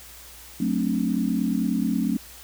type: chord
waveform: sine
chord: D dominant seventh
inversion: first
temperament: just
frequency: 183.54 / 220.2 / 264.3 / 293.7 Hz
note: F#3 / A3 / C4 / D4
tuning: -14 / +2 / +18 / 0 cents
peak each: -27 / -25 / -26 / -30 dBFS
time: 0.6-2.17 s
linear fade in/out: 5 ms
effects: added 60 Hz sine -50 dBFS peak until 2.43 s + white hiss -45 dBFS RMS until 2.43 s